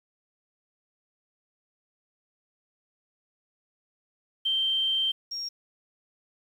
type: tone pair in turn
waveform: sine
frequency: 3136 / 5572 Hz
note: G7 / F8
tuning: 0 / -5 cents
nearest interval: minor seventh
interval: 995 cents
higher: second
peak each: -23 / -31 dBFS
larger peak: first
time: 4.45-5.12 / 5.31-5.49 s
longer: first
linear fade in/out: 10 ms
effects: 9-bit